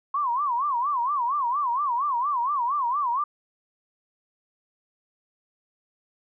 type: tone with vibrato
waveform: sine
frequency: 1056 Hz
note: C6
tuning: 16 cents sharp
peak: -22 dBFS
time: 0.14-3.24 s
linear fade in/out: 5 ms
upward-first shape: sine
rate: 4.3 Hz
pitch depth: 210 cents each way
effects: none